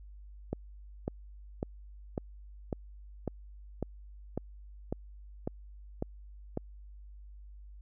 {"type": "click train", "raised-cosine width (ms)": 2, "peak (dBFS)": -19, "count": 12, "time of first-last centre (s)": [0.53, 6.574], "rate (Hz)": 1.82, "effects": ["added 50 Hz sine -47 dBFS peak until 7.81 s"]}